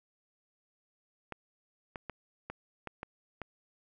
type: clicks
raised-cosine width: 0.5 ms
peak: -24 dBFS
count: 7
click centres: 1.323 / 1.958 / 2.097 / 2.5 / 2.873 / 3.031 / 3.417 s
effects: none